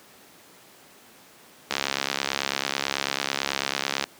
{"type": "click train", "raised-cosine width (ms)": 0.2, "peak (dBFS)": -6, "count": 162, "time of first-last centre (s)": [1.71, 4.04], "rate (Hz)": 69.1, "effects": ["pink hiss -51 dBFS RMS until 4.19 s", "high-pass 200 Hz 12 dB/octave"]}